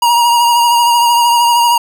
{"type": "tone with vibrato", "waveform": "square", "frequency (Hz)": 947, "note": "A#5", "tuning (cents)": 27, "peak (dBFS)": -8, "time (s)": [0.02, 1.78], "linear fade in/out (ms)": 5, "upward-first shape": "triangle", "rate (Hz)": 13, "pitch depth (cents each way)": 34, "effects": []}